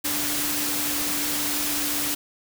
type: tone in noise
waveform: sine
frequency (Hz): 293.6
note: D4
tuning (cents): 0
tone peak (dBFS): -33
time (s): 0.04-2.15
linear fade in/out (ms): 10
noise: white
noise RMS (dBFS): -26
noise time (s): 0.04-2.15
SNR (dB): -10
effects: none

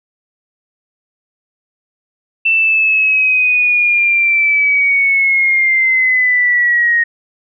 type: linear sweep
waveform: sine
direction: down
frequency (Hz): 2676 to 1864.7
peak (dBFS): -9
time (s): 2.45-7.04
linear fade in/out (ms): 10
effects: none

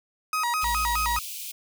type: tone with vibrato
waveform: 35% pulse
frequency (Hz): 1096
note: C#6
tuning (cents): -20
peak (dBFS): -22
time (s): 0.33-1.19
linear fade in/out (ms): 2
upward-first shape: square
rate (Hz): 4.8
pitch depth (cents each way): 240
type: high-pass noise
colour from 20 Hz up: white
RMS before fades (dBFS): -36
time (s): 0.61-1.52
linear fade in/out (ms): 10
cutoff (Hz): 2300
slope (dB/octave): 96
type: tone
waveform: triangle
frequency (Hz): 56.2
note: A1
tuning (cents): +37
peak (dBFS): -29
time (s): 0.63-1.19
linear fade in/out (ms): 5
effects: none

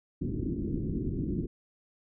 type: low-pass noise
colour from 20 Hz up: white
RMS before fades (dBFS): -32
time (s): 0.21-1.47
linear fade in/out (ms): 10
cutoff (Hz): 350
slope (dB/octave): 48
effects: none

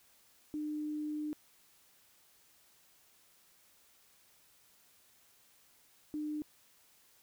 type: tone bursts at uneven times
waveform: sine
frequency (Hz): 301.7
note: D4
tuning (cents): +47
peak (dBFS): -35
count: 2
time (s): 0.54-1.33 / 6.14-6.42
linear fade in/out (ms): 0
effects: white hiss -66 dBFS RMS until 7.22 s

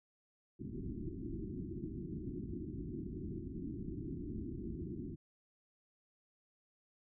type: low-pass noise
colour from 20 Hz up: white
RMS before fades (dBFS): -43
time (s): 0.59-5.16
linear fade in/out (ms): 20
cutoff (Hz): 370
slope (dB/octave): 96
effects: none

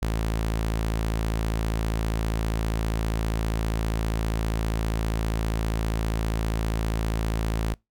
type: tone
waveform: sawtooth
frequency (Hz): 55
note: A1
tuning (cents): 0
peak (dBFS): -20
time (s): 0.02-7.74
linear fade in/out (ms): 5
effects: noise-tail reverb RT60 0.2 s tail -25 dB re dry

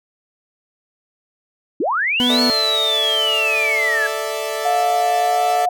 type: linear two-way sweep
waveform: sine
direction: up then down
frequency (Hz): 246.9 to 4374 to 1639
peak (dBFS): -16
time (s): 1.8-4.07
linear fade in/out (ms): 5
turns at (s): 2.42
type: tone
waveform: 40% pulse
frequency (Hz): 246.9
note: B3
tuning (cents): 0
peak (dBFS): -16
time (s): 2.2-2.5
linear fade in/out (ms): 0
type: chord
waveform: sawtooth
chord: A suspended fourth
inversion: none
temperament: equal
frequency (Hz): 440 / 587.3 / 659.3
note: A4 / D5 / E5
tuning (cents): 0 / 0 / 0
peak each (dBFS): -22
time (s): 2.29-5.66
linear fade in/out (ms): 10
type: tone with pitch glide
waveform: sine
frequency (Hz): 710 to 717.4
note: F5 to F5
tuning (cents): +28 to +46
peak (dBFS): -15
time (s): 4.65-5.69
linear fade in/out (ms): 5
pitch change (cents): +18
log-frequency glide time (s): 5.2-5.33
effects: none

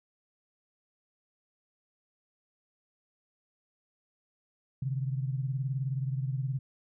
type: beating tone pair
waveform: sine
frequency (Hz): 130.81 / 149.81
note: C3 / D3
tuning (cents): 0 / +35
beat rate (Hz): 19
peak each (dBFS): -30 / -36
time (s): 4.82-6.59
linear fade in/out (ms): 5
effects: none

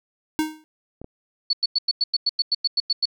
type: tone with exponential decay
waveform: square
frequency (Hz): 311.1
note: D#4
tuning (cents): 0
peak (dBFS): -17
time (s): 0.39-0.64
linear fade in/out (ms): 0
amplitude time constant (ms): 54
type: clicks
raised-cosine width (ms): 2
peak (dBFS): -24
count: 2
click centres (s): 1.016 / 1.044
type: tone bursts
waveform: sine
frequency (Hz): 4435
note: C#8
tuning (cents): 0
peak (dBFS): -17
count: 13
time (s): 1.5-3.056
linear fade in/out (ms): 5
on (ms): 32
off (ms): 95
effects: none

